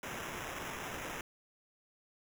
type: noise with sample-and-hold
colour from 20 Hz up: white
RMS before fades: -42 dBFS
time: 0.03-1.21 s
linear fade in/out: 2 ms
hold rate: 4410 Hz
effects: none